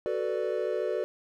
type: chord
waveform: triangle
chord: B minor seventh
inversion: second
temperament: equal with one note detuned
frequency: 372.8 / 440 / 493.9 / 587.3 Hz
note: F#4 / A4 / B4 / D5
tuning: +13 / 0 / 0 / 0 cents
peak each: -31 dBFS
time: 0.06-1.04 s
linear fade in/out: 0 ms
effects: none